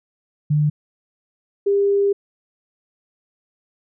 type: tone pair in turn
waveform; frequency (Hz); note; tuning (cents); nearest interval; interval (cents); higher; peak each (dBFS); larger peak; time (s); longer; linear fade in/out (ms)
sine; 149.5 / 400.6; D3 / G4; +31 / +38; octave + perfect fourth; 1707; second; -14; neither; 0.5-0.7 / 1.66-2.13; second; 10
effects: none